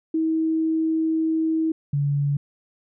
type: tone pair in turn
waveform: sine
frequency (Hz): 320.5 / 142.77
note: E4 / D3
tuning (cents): -49 / -49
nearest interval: octave + major second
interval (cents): 1400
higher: first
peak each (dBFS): -19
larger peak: neither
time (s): 0.14-1.72 / 1.93-2.37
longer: first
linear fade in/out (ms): 5
effects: none